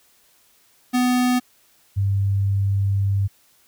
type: tone pair in turn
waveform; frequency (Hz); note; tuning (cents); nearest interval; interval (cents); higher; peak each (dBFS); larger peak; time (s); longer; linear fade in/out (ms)
square / sine; 249.1 / 98.86; B3 / G2; +15 / +15; octave + major third; 1600; first; -17; neither; 0.93-1.4 / 1.96-3.28; second; 20
effects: white hiss -58 dBFS RMS until 3.67 s